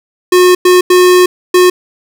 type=tone bursts at uneven times; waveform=square; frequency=362.2 Hz; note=F#4; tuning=37 cents flat; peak=-4 dBFS; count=4; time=0.32-0.55 / 0.65-0.81 / 0.9-1.26 / 1.54-1.7 s; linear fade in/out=5 ms; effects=none